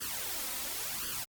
white noise with flanger, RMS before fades -37 dBFS, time 0-1.25 s, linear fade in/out 20 ms, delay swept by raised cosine 0.63 to 3.93 ms, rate 0.93 Hz, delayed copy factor +0.8, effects Opus 48 kbps

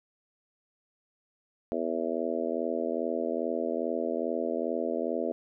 harmonic tone, 82.41 Hz, E2, in tune, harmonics 3 / 4 / 5 / 6 / 7 / 8, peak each -35 / -35 / -35 / -35 / -35 / -35 dBFS, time 1.72-5.32 s, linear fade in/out 0 ms, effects none

